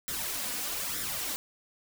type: noise with flanger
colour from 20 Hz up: white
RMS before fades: -34 dBFS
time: 0.08-1.36 s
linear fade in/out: 0 ms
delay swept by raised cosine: 0.54 to 4.14 ms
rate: 1.1 Hz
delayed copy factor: +0.6
effects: none